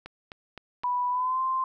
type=click train; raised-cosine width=0.3 ms; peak=-24 dBFS; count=4; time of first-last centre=0.06-0.835 s; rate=3.87 Hz
type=tone with pitch glide; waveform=sine; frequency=986 to 1044.6 Hz; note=B5 to C6; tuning=-3 to -3 cents; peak=-24 dBFS; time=0.84-1.64 s; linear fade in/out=2 ms; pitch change=+100 cents; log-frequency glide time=1.1-1.41 s
effects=none